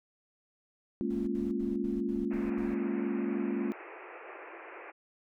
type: chord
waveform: sine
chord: Bb minor seventh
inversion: third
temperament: equal with one note detuned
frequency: 207.7 / 231.5 / 277.2 / 349.2 Hz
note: Ab3 / Bb3 / Db4 / F4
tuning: 0 / -12 / 0 / 0 cents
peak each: -35 dBFS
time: 1.01-3.72 s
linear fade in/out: 0 ms
type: noise bursts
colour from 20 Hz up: brown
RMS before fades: -48 dBFS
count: 7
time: 1.1-2.746 s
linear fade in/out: 5 ms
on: 170 ms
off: 76 ms
type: band-pass noise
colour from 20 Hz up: pink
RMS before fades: -47 dBFS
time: 2.3-4.92 s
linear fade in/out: 20 ms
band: 320 to 2600 Hz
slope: 96 dB/octave
effects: none